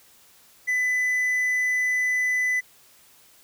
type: tone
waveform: triangle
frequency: 2000 Hz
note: B6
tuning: 21 cents sharp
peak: -19 dBFS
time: 0.67-2.61 s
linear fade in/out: 20 ms
effects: white hiss -55 dBFS RMS until 3.43 s